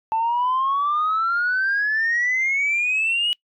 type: exponential sweep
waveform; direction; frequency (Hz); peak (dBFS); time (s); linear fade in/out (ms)
sine; up; 880 to 2939; -17; 0.12-3.33; 0
effects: noise-tail reverb RT60 0.1 s tail -25 dB re dry + tanh soft clip ceiling -15 dBFS